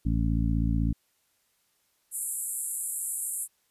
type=harmonic tone; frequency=56 Hz; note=A1; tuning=31 cents sharp; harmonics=1 / 2 / 3 / 4 / 5; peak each=-26 / -29 / -31 / -32 / -33 dBFS; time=0.05-0.93 s; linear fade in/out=10 ms
type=band-pass noise; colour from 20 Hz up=white; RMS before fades=-33 dBFS; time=2.11-3.48 s; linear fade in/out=50 ms; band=7600 to 12000 Hz; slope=96 dB/octave
effects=white hiss -71 dBFS RMS until 3.7 s + resampled to 32000 Hz